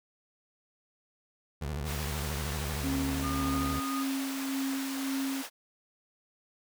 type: tone with vibrato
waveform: 25% pulse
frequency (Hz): 73.42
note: D2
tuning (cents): 0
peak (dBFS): -29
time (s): 1.61-3.8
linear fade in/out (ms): 10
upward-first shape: square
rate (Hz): 13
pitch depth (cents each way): 140
type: high-pass noise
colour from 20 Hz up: pink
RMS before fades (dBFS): -40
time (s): 1.84-5.5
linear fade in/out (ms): 50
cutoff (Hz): 730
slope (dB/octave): 12
type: tone with tremolo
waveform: sine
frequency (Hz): 270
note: C#4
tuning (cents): -45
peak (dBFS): -29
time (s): 2.83-5.43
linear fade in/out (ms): 20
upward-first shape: sine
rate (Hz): 1.8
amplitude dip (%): 40
type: tone with pitch glide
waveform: sine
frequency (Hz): 1213 to 1232.8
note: D#6 to D#6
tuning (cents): -44 to -16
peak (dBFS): -35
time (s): 3.23-4.04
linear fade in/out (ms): 20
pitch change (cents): +28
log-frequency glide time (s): 3.39-3.61
effects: none